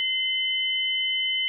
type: tone pair together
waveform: sine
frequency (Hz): 2068 / 3036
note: C7 / F#7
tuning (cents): -21 / +44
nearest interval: perfect fifth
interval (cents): 665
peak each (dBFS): -28 / -24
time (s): 0-1.48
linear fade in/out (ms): 0
effects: none